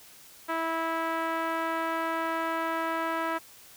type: tone with low-pass filter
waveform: 5% pulse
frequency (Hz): 327.1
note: E4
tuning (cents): -13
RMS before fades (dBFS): -30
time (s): 0.48-3.39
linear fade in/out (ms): 20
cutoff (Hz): 1300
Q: 1.3
effects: white hiss -52 dBFS RMS until 3.76 s